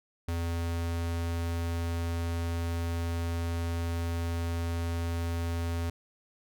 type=tone; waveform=square; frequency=84.4 Hz; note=E2; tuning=41 cents sharp; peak=-30 dBFS; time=0.28-5.9 s; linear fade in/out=5 ms; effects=none